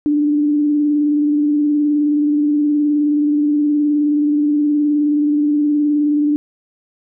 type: tone with vibrato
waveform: sine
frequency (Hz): 295.2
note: D4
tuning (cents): +9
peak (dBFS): -12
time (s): 0.06-6.36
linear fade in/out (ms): 0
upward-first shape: square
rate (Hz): 19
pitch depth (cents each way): 21
effects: none